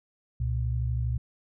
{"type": "tone pair together", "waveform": "sine", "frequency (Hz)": [67, 119.38], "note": ["C2", "A#2"], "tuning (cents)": [42, 42], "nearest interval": "minor seventh", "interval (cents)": 1000, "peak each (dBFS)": -28, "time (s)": [0.4, 1.18], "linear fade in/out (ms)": 5, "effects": []}